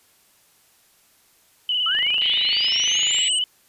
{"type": "tone with vibrato", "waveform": "sine", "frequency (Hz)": 2957, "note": "F#7", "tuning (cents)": -2, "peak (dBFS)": -19, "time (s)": [1.69, 3.44], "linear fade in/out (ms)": 2, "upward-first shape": "square", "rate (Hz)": 18, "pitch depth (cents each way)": 35}
{"type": "linear sweep", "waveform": "sine", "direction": "up", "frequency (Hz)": [1254, 8480], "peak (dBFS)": -24, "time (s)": [1.86, 3.39], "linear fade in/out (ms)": 5}
{"type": "click train", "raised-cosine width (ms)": 0.3, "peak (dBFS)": -20, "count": 33, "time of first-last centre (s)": [1.95, 3.186], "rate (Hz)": 25.9}
{"type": "band-pass noise", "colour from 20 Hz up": "pink", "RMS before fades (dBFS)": -29, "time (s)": [2.21, 3.29], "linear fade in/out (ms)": 5, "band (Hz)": [2000, 4000], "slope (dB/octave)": 96}
{"effects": ["white hiss -58 dBFS RMS until 3.68 s", "resampled to 32000 Hz"]}